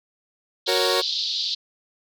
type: band-pass noise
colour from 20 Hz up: pink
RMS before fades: -26 dBFS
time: 0.66-1.55 s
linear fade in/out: 10 ms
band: 3600 to 4700 Hz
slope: 48 dB/octave
type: chord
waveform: sawtooth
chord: F# major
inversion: none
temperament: equal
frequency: 370 / 466.2 / 554.4 Hz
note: F#4 / A#4 / C#5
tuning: 0 / 0 / 0 cents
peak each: -21 dBFS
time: 0.67-1.02 s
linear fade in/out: 20 ms
effects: none